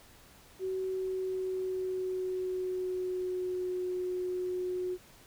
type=tone with pitch glide; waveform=sine; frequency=376.7 to 364.1 Hz; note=F#4 to F#4; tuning=+31 to -28 cents; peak=-31 dBFS; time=0.59-4.98 s; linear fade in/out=50 ms; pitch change=-59 cents; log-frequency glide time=0.85-3.85 s; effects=pink hiss -57 dBFS RMS until 5.26 s